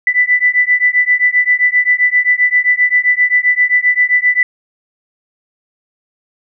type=beating tone pair; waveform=sine; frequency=1982 / 1989.6 Hz; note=B6 / B6; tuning=+6 / +12 cents; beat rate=7.6 Hz; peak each=-12 dBFS; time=0.07-4.43 s; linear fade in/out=2 ms; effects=none